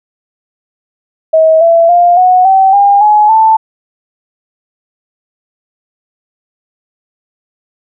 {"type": "tone with pitch steps", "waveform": "sine", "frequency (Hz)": [639, 669.2, 700.9, 734, 768.7, 805.1, 843.2, 883], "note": ["D#5", "E5", "F5", "F#5", "G5", "G5", "G#5", "A5"], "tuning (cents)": [46, 26, 6, -14, -34, 46, 26, 6], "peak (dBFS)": -3, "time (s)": [1.33, 3.57], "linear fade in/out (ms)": 10, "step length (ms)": 280, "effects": []}